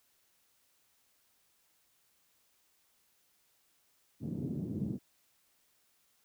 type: band-pass noise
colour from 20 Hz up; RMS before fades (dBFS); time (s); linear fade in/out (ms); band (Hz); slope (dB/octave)
white; -37; 4.2-4.99; 50; 110 to 270; 24
effects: white hiss -72 dBFS RMS until 6.24 s